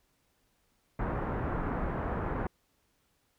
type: low-pass noise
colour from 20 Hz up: pink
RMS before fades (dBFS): -33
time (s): 0.99-2.47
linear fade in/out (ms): 2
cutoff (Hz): 1500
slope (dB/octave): 24
effects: pink hiss -73 dBFS RMS until 3.38 s